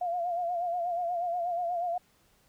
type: tone with vibrato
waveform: sine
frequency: 698.5 Hz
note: F5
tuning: in tune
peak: -28 dBFS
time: 0.01-1.98 s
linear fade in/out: 5 ms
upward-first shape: sine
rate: 8.3 Hz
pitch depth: 60 cents each way
effects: pink hiss -66 dBFS RMS until 2.48 s